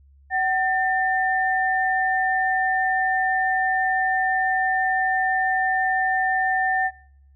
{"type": "tone pair together", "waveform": "sine", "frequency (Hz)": [755.5, 1797], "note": ["F#5", "A6"], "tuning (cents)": [36, 36], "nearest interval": "octave + minor third", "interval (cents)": 1500, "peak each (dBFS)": -22, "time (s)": [0.3, 6.91], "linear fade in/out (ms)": 50, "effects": ["noise-tail reverb RT60 0.7 s tail -24 dB re dry", "added 69 Hz sine -50 dBFS peak until 7.35 s"]}